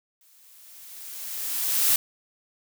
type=noise with exponential growth; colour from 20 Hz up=blue; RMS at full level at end=-19 dBFS; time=0.21-1.96 s; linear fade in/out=2 ms; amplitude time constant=380 ms; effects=none